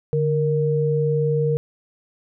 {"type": "tone pair together", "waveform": "sine", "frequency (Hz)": [146.83, 466.2], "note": ["D3", "A#4"], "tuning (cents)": [0, 0], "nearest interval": "octave + minor sixth", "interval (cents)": 2000, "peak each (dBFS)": [-20, -20], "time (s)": [0.13, 1.57], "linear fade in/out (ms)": 0, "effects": []}